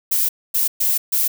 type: noise bursts at uneven times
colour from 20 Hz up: violet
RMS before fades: -18 dBFS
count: 4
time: 0.11-0.29 / 0.54-0.68 / 0.8-0.98 / 1.12-1.28 s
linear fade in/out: 10 ms
effects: none